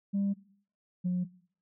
sine tone pair in turn, 198.9 / 179.89 Hz, G3 / F#3, +25 / -48 cents, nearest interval major second, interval 173 cents, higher first, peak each -25 dBFS, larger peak neither, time 0.13-0.34 / 1.04-1.25 s, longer neither, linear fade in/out 20 ms, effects noise-tail reverb RT60 0.6 s tail -21 dB re dry + tanh soft clip ceiling -24 dBFS

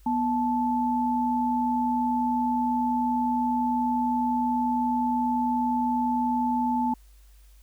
sine tone pair together, 244.5 / 874.3 Hz, B3 / A5, -17 / -11 cents, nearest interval octave + minor seventh, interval 2206 cents, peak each -25 dBFS, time 0.06-6.94 s, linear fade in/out 5 ms, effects added 50 Hz sine -50 dBFS peak until 7.62 s + white hiss -63 dBFS RMS until 7.62 s

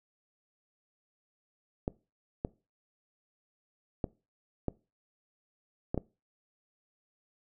clicks, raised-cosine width 2 ms, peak -17 dBFS, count 6, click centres 1.879 / 2.449 / 4.042 / 4.683 / 5.945 / 5.977 s, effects noise-tail reverb RT60 0.3 s tail -22 dB re dry

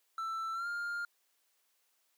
triangle tone with pitch glide, 1330 to 1405 Hz, E6 to F6, +15 to +10 cents, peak -33 dBFS, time 0.18-1.05 s, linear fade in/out 2 ms, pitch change +95 cents, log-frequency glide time 0.53-0.67 s, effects white hiss -75 dBFS RMS until 2.17 s + high-pass 400 Hz 12 dB/octave

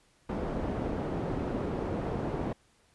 white low-pass noise, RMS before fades -33 dBFS, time 0.29-2.53 s, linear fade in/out 5 ms, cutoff 460 Hz, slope 12 dB/octave, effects pink hiss -66 dBFS RMS until 2.94 s + resampled to 24000 Hz

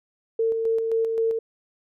sine tone with tremolo, 451.8 Hz, A4, 46 cents sharp, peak -19 dBFS, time 0.39-1.39 s, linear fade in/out 5 ms, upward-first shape square, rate 3.8 Hz, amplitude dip 35%, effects none

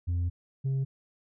sine tone pair in turn, 87.31 / 134.65 Hz, F2 / C#3, 0 / -50 cents, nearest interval perfect fifth, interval 750 cents, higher second, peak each -23 dBFS, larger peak neither, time 0.07-0.3 / 0.64-0.85 s, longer first, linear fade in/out 20 ms, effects tanh soft clip ceiling -25 dBFS

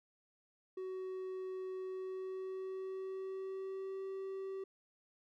triangle tone with pitch glide, 374.6 to 385.4 Hz, F#4 to G4, +21 to -29 cents, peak -38 dBFS, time 0.77-4.64 s, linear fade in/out 5 ms, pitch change +50 cents, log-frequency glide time 1.82-4.03 s, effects none

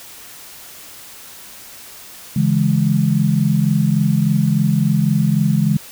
sine chord, C# minor, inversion none, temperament equal with one note detuned, 141.26 / 164.81 / 207.7 Hz, C#3 / E3 / G#3, +33 / 0 / 0 cents, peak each -17 dBFS, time 2.36-5.77 s, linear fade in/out 5 ms, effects white hiss -38 dBFS RMS until 5.91 s

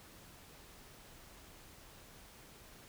silence, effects pink hiss -57 dBFS RMS until 2.88 s

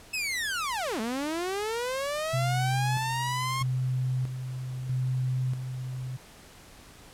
sawtooth linear two-way sweep, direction down then up, 2631 to 212.4 to 1086 Hz, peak -25 dBFS, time 0.13-3.63 s, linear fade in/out 10 ms, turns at 1 s
sine tone with tremolo, 128.3 Hz, C3, 34 cents flat, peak -25 dBFS, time 2.33-6.17 s, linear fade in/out 10 ms, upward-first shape square, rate 0.78 Hz, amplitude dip 55%
effects pink hiss -51 dBFS RMS until 7.13 s + low-pass 12000 Hz 12 dB/octave

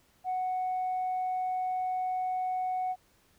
sine tone, 740 Hz, F#5, in tune, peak -27 dBFS, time 0.24-2.96 s, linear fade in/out 50 ms, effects tanh soft clip ceiling -26 dBFS + pink hiss -66 dBFS RMS until 3.38 s

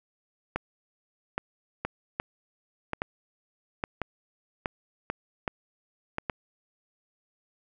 two click trains, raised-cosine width 0.5 ms, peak -13 / -14 dBFS, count 8 / 5, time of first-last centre 0.56-6.298 / 1.85-6.184 s, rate 1.22 / 0.923 Hz, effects none

